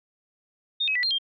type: tone with pitch steps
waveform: sine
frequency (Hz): 3672 / 2549 / 1969 / 4192 / 3196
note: A#7 / D#7 / B6 / C8 / G7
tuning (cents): -27 / +41 / -6 / +2 / +33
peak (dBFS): -22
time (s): 0.8-1.185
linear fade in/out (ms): 10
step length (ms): 77
effects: none